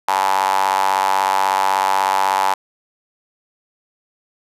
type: tone with high-pass filter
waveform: sawtooth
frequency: 96.3 Hz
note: G2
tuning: 30 cents flat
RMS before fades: -17 dBFS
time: 0.08-2.54 s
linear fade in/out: 5 ms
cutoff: 890 Hz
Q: 7
effects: resampled to 32000 Hz